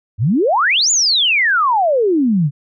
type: exponential two-way sweep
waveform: sine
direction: up then down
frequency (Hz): 92.5 to 7220 to 133.6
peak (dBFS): -11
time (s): 0.18-2.51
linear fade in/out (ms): 50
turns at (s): 0.91
effects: none